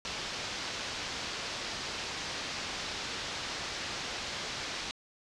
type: low-pass noise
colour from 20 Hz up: white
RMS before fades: -38 dBFS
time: 0.05-4.91 s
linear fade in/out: 0 ms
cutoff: 5600 Hz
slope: 24 dB/octave
effects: low-pass 9000 Hz 12 dB/octave